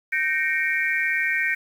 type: tone cluster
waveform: sine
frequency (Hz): 1554 / 1852 / 2186 / 2344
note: G6 / A#6 / C#7 / D7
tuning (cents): -16 / -12 / -25 / -4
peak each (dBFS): -27 / -24 / -27 / -27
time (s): 0.12-1.55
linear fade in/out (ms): 10
effects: 8-bit